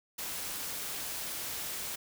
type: noise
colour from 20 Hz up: white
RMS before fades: -38 dBFS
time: 0.18-1.96 s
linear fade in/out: 10 ms
effects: none